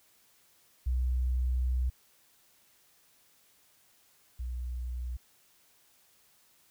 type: tone pair in turn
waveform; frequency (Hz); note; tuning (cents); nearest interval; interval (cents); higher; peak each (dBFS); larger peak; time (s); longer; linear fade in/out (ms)
sine; 62.7 / 61.37; B1 / B1; +27 / -10; unison; 37; first; -26 / -33; first; 0.86-1.9 / 4.39-5.17; first; 10
effects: white hiss -65 dBFS RMS until 6.7 s